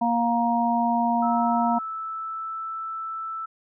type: harmonic tone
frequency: 235.1 Hz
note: A#3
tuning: 15 cents sharp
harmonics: 1 / 3 / 4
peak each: -24 / -24 / -24 dBFS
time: 0.01-1.79 s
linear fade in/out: 10 ms
type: tone with pitch glide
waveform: sine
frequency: 1307 to 1321.4 Hz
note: E6 to E6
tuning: -15 to +4 cents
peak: -29 dBFS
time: 1.22-3.46 s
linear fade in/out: 10 ms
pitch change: +19 cents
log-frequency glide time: 1.34-2.69 s
effects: none